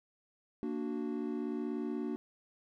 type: chord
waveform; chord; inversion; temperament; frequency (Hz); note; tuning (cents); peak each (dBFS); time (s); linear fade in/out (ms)
triangle; Bb augmented; none; equal; 233.1 / 293.7 / 370; Bb3 / D4 / F#4; 0 / 0 / 0; -36 / -36 / -38; 0.63-2.16; 0
effects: none